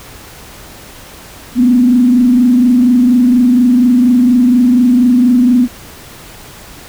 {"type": "tone with frequency modulation", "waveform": "sine", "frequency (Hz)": 246.9, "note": "B3", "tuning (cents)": 0, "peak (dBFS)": -5, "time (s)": [1.55, 5.68], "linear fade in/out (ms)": 50, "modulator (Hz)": 24.2, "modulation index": 0.55, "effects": ["pink hiss -34 dBFS RMS until 6.88 s"]}